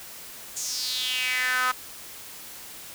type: tone with high-pass filter sweep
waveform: sawtooth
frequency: 253.7 Hz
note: B3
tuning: 47 cents sharp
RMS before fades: -27 dBFS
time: 0.56-1.72 s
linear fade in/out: 10 ms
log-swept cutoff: 7000 to 1200 Hz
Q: 4.6
effects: white hiss -42 dBFS RMS until 2.94 s